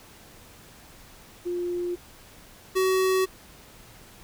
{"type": "tone pair in turn", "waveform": ["sine", "square"], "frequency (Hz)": [352.3, 376.4], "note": ["F4", "F#4"], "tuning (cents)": [15, 30], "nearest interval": "minor second", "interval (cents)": 115, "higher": "second", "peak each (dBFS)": [-26, -21], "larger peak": "second", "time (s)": [[1.45, 1.96], [2.75, 3.26]], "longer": "neither", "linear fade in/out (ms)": 20, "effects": ["pink hiss -50 dBFS RMS until 4.23 s"]}